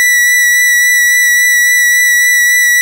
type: tone with vibrato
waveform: 45% pulse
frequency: 1955 Hz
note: B6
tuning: 18 cents flat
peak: -6 dBFS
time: 0-2.81 s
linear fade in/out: 0 ms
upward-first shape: triangle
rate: 3.6 Hz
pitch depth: 16 cents each way
effects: none